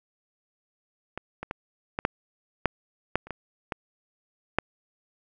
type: clicks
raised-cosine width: 0.5 ms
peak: -18 / -19 / -16 / -13 / -6 / -6 / -7 / -29 / -18 / -14 / -6 dBFS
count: 11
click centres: 1.176 / 1.43 / 1.511 / 1.989 / 2.051 / 2.657 / 3.156 / 3.27 / 3.307 / 3.722 / 4.586 s
effects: none